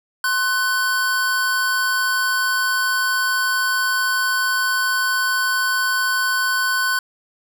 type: tone pair together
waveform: square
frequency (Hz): 1055.5 / 1500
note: C6 / F#6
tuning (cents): +15 / +23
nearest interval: tritone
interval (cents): 608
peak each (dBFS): -25 / -19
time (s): 0.24-6.99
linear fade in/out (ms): 2
effects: none